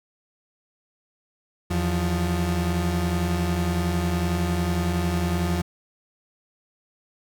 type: tone pair together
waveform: 35% pulse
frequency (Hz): 82.63 / 176.2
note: E2 / F3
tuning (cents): +5 / +16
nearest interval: octave + minor second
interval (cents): 1311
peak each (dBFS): -23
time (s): 1.7-5.62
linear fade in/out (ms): 10
effects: none